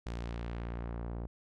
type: tone with low-pass filter sweep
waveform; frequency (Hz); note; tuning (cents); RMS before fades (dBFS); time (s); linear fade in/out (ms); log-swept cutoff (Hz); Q
sawtooth; 58.27; A#1; 0; -39; 0.06-1.27; 5; 6700 to 760; 0.83
effects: none